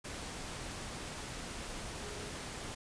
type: tone in noise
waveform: sine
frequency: 415.3 Hz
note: G#4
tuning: in tune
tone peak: -49 dBFS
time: 2.02-2.3 s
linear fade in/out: 10 ms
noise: pink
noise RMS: -43 dBFS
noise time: 0.04-2.75 s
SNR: -9 dB
effects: resampled to 22050 Hz